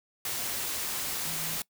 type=tone in noise; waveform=sine; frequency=162.3 Hz; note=E3; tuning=27 cents flat; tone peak=-43 dBFS; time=1.25-1.57 s; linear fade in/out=2 ms; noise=white; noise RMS=-33 dBFS; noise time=0.25-1.62 s; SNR=-13 dB; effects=noise-tail reverb RT60 0.1 s tail -22 dB re dry